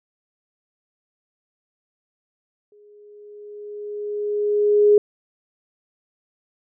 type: tone with exponential growth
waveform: sine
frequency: 415.3 Hz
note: G#4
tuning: in tune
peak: -9 dBFS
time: 2.72-4.98 s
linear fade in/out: 2 ms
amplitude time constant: 490 ms
effects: none